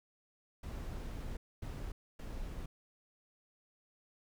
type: noise bursts at uneven times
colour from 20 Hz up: brown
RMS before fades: -42 dBFS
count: 3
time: 0.63-1.37 / 1.62-1.92 / 2.19-2.66 s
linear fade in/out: 5 ms
effects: none